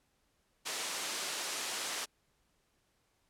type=band-pass noise; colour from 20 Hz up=white; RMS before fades=-38 dBFS; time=0.65-2.06 s; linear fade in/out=20 ms; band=300 to 7800 Hz; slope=12 dB/octave; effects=pink hiss -75 dBFS RMS until 3.29 s + low-pass 12000 Hz 12 dB/octave